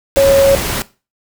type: tone in noise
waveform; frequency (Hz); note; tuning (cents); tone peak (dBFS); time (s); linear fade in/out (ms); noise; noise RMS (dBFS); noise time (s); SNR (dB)
sine; 550; C#5; -14; -6; 0.17-0.55; 0; pink; -19; 0.16-0.82; +10
effects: noise-tail reverb RT60 0.3 s tail -18 dB re dry